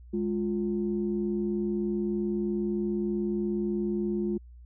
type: tone pair together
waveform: sine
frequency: 207.3 / 350.5 Hz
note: G#3 / F4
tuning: -3 / +6 cents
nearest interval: major sixth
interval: 909 cents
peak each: -28 / -29 dBFS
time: 0.13-4.38 s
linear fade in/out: 10 ms
effects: tanh soft clip ceiling -18 dBFS + added 60 Hz sine -46 dBFS peak until 4.65 s